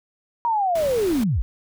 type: linear sweep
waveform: sine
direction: down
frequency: 959 to 38.89 Hz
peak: -18 dBFS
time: 0.45-1.42 s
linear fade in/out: 0 ms
type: noise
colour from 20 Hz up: pink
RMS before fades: -34 dBFS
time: 0.75-1.24 s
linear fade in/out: 5 ms
effects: none